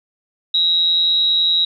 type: tone with amplitude modulation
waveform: sine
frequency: 3843 Hz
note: B7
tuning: 48 cents flat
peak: -10 dBFS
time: 0.54-1.65 s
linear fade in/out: 5 ms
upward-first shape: sine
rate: 170 Hz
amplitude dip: 60%
effects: none